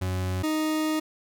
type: tone pair in turn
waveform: 40% pulse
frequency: 92.5 / 311.1 Hz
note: F#2 / D#4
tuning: 0 / 0 cents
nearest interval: octave + major sixth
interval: 2100 cents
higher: second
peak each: -25 / -23 dBFS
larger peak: second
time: 0.01-0.43 / 0.43-1 s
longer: second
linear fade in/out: 10 ms
effects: none